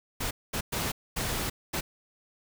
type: noise bursts at uneven times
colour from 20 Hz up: pink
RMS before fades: -31 dBFS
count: 5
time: 0.2-0.31 / 0.53-0.61 / 0.72-0.92 / 1.16-1.5 / 1.73-1.81 s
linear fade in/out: 10 ms
effects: none